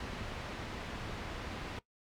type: low-pass noise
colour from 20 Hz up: pink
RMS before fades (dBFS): -42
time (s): 0-1.79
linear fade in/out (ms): 2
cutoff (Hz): 3400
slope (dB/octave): 12
effects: noise-tail reverb RT60 0.1 s tail -18 dB re dry